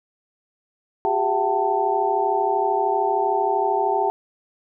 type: tone cluster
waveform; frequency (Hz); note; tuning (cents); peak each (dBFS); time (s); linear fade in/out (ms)
sine; 371.2 / 404.2 / 678 / 764 / 887; F#4 / G#4 / E5 / G5 / A5; +6 / -47 / +49 / -45 / +14; -28 / -24 / -27 / -23 / -23; 1.05-4.1; 0
effects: none